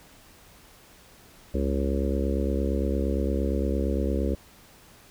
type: harmonic tone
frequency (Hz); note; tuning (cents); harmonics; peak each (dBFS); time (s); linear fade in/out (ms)
68.7; C#2; -15; 1 / 3 / 4 / 5 / 6 / 7 / 8; -26 / -31 / -32 / -33 / -34 / -34 / -35; 1.54-4.35; 5
effects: pink hiss -53 dBFS RMS until 5.1 s